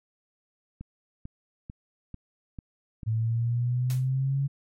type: click train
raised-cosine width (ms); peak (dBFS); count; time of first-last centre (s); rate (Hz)
5; -26; 6; 0.81-3.032; 2.25
type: exponential sweep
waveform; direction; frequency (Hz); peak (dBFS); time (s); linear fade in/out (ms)
sine; up; 110 to 140; -23; 3.06-4.48; 20
type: noise with exponential decay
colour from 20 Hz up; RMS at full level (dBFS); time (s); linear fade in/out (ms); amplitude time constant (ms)
white; -37; 3.9-4.09; 0; 41
effects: MP3 64 kbps